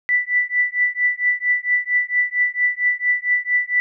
sine tone with tremolo, 1975.5 Hz, B6, in tune, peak -12 dBFS, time 0.09-3.8 s, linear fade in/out 0 ms, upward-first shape triangle, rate 4.4 Hz, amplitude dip 100%, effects none

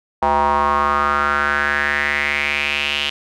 square tone with band-pass filter sweep, 72.4 Hz, D2, 24 cents flat, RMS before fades -18 dBFS, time 0.22-3.1 s, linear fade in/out 5 ms, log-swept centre 870 to 3000 Hz, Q 5, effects none

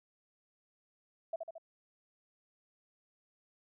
sine tone with echo, 659.3 Hz, E5, in tune, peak -33 dBFS, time 1.33-1.36 s, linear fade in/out 5 ms, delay 74 ms, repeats 3, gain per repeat -4 dB, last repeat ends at 1.582 s, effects none

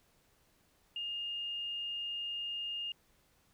sine tone, 2830 Hz, F7, 22 cents sharp, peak -36 dBFS, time 0.96-2.92 s, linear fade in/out 2 ms, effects pink hiss -70 dBFS RMS until 3.53 s

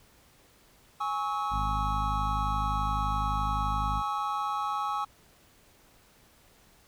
triangle chord, C# minor, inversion second, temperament equal with one note detuned, 830.6 / 1108.7 / 1292.1 Hz, G#5 / C#6 / E6, 0 / 0 / -35 cents, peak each -31 dBFS, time 1-5.05 s, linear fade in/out 10 ms
harmonic tone, 51.7 Hz, G#1, 7 cents flat, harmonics 1 / 2 / 3 / 4 / 5, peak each -31 / -37 / -41 / -43 / -45 dBFS, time 1.5-4.03 s, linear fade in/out 50 ms
effects pink hiss -60 dBFS RMS until 6.87 s

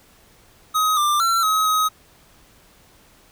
square tone with pitch steps, 1262 / 1188 / 1352 / 1273 / 1265 Hz, D#6 / D6 / E6 / D#6 / D#6, +24 / +20 / +43 / +39 / +28 cents, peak -17 dBFS, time 0.74-1.89 s, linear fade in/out 20 ms, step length 230 ms, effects pink hiss -53 dBFS RMS until 3.31 s

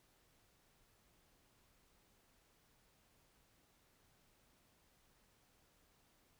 silence, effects pink hiss -73 dBFS RMS until 6.39 s

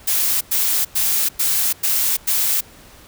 blue noise bursts, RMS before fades -18 dBFS, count 6, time 0.07-2.61 s, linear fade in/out 10 ms, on 340 ms, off 100 ms, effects pink hiss -45 dBFS RMS until 3.07 s

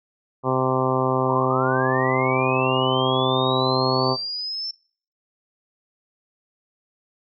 harmonic tone, 130 Hz, C3, 11 cents flat, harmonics 1 / 2 / 3 / 4 / 5 / 6 / 7 / 8 / 9, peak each -26 / -27 / -25 / -27 / -29 / -29 / -29 / -27 / -29 dBFS, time 0.43-4.17 s, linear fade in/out 50 ms
sine linear sweep, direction up, 888 to 5370 Hz, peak -26 dBFS, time 1.26-4.71 s, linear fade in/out 2 ms
effects noise-tail reverb RT60 0.5 s tail -25 dB re dry

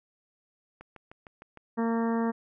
click train, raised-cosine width 0.5 ms, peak -31 dBFS, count 6, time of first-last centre 0.81-1.573 s, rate 6.55 Hz
harmonic tone, 229.2 Hz, A#3, 29 cents flat, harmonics 1 / 2 / 3 / 4 / 5 / 6 / 7 / 8, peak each -26 / -32 / -38 / -36 / -40 / -46 / -45 / -46 dBFS, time 1.77-2.32 s, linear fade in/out 20 ms
effects none

